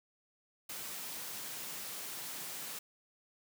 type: high-pass noise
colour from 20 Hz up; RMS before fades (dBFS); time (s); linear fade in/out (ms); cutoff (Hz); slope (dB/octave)
white; -43; 0.69-2.79; 5; 110; 96
effects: none